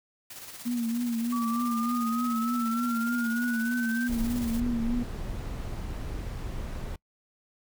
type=noise with tremolo; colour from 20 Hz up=white; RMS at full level=-42 dBFS; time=0.3-4.6 s; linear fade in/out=5 ms; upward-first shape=square; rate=17 Hz; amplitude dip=40%
type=tone with vibrato; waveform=sine; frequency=235.7 Hz; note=A#3; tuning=19 cents sharp; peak=-26 dBFS; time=0.65-5.04 s; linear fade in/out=20 ms; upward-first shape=triangle; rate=3.3 Hz; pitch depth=68 cents each way
type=exponential sweep; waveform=sine; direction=up; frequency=1139 to 1570 Hz; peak=-31 dBFS; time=1.32-4.08 s; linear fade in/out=10 ms
type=noise; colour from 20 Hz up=brown; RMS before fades=-34 dBFS; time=4.09-6.96 s; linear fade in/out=5 ms
effects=noise-tail reverb RT60 0.1 s tail -24 dB re dry